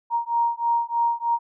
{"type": "beating tone pair", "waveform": "sine", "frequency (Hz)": [935, 938.2], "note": ["A#5", "A#5"], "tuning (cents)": [5, 11], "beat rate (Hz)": 3.2, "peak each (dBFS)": -23, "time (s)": [0.1, 1.39], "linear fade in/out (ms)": 50, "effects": []}